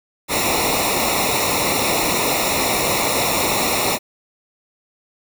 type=noise with comb filter; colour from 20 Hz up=pink; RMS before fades=-19 dBFS; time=0.28-3.99 s; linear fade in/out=50 ms; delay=0.63 ms; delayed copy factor=-0.9; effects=none